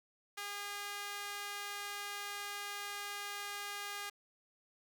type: tone with high-pass filter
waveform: sawtooth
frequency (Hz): 407.1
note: G#4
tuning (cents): -35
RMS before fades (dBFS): -43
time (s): 0.37-4.1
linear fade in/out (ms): 10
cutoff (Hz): 1300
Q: 0.86
effects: none